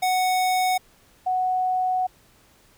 square / sine tone pair in turn, 740 / 740 Hz, F#5 / F#5, 0 / 0 cents, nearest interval unison, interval 0 cents, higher neither, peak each -20 dBFS, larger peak neither, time 0.02-0.78 / 1.26-2.07 s, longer second, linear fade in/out 10 ms, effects pink hiss -57 dBFS RMS until 2.77 s

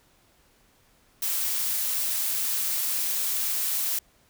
blue noise, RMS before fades -27 dBFS, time 1.22-3.99 s, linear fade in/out 5 ms, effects pink hiss -62 dBFS RMS until 4.29 s

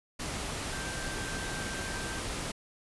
sine tone in noise, 1568 Hz, G6, in tune, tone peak -41 dBFS, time 0.72-2.2 s, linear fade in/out 10 ms, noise pink, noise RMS -36 dBFS, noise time 0.19-2.52 s, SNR -8 dB, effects resampled to 24000 Hz

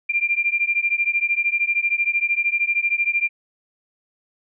sine beating tone pair, 2378 / 2391 Hz, D7 / D7, +21 / +30 cents, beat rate 13 Hz, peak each -21 dBFS, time 0.09-3.29 s, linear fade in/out 10 ms, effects none

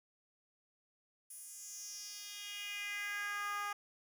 10% pulse tone with high-pass filter sweep, 409.3 Hz, G#4, 25 cents flat, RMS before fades -43 dBFS, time 1.3-3.73 s, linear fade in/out 5 ms, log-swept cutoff 10000 to 990 Hz, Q 3, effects none

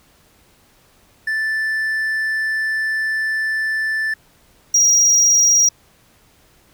triangle tone pair in turn, 1760 / 5708 Hz, A6 / F8, 0 / +37 cents, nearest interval octave + minor sixth, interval 2037 cents, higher second, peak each -16 / -9 dBFS, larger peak second, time 1.27-4.14 / 4.74-5.69 s, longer first, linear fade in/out 5 ms, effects pink hiss -54 dBFS RMS until 6.73 s

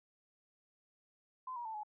sine tone with pitch steps, 1025 / 954 / 884 / 846 Hz, C6 / A#5 / A5 / G#5, -36 / +40 / +8 / +32 cents, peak -40 dBFS, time 1.47-1.834 s, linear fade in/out 5 ms, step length 91 ms, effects none

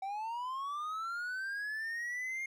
triangle linear sweep, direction up, 759 to 2140 Hz, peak -34 dBFS, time 0.02-2.46 s, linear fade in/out 5 ms, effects none

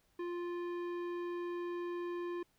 triangle tone with tanh clipping, 349.2 Hz, F4, in tune, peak -39 dBFS, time 0.19-2.43 s, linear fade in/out 5 ms, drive 18 dB, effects pink hiss -74 dBFS RMS until 2.58 s

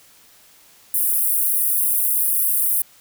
pink high-pass noise, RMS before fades -19 dBFS, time 0.94-2.82 s, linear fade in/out 2 ms, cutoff 10000 Hz, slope 48 dB/octave, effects white hiss -51 dBFS RMS until 3 s

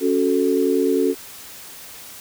sine chord, F# minor, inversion second, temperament equal, 277.2 / 370 / 440 Hz, C#4 / F#4 / A4, 0 / 0 / 0 cents, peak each -20 dBFS, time 0-1.15 s, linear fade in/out 50 ms, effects white hiss -39 dBFS RMS until 2.2 s

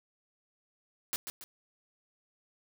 white noise with echo, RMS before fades -33 dBFS, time 1.13-1.16 s, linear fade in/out 0 ms, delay 140 ms, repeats 2, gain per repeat -7 dB, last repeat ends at 1.44 s, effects none

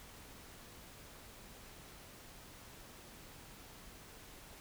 silence, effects pink hiss -55 dBFS RMS until 4.6 s

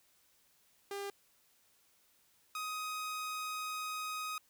sawtooth tone pair in turn, 400.1 / 1254.9 Hz, G4 / D#6, +35 / +14 cents, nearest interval octave + minor sixth, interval 1979 cents, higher second, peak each -35 / -34 dBFS, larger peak second, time 0.91-1.1 / 2.55-4.38 s, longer second, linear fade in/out 2 ms, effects white hiss -70 dBFS RMS until 4.49 s

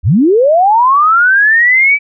sine linear sweep, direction up, 59.4 to 2322 Hz, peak -5 dBFS, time 0.03-1.99 s, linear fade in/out 50 ms, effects none

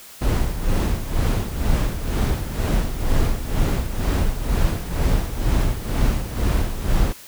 brown noise with tremolo, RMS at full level -17 dBFS, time 0.21-7.13 s, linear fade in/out 10 ms, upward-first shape sine, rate 2.1 Hz, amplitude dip 70%, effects white hiss -42 dBFS RMS until 7.27 s

